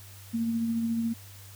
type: tone with tremolo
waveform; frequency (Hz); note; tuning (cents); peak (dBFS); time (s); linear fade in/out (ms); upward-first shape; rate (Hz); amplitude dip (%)
sine; 229.3; A#3; -28; -24; 0.33-1.14; 20; triangle; 14; 35
effects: added 98 Hz sine -47 dBFS peak until 1.55 s + white hiss -51 dBFS RMS until 1.55 s